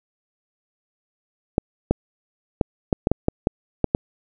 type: clicks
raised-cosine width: 2 ms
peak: -3 dBFS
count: 10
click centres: 1.581 / 1.91 / 2.612 / 2.928 / 3.071 / 3.116 / 3.284 / 3.471 / 3.843 / 3.949 s
effects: none